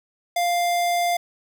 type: tone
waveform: square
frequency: 698.5 Hz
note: F5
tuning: in tune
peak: -20 dBFS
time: 0.36-1.17 s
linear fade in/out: 5 ms
effects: none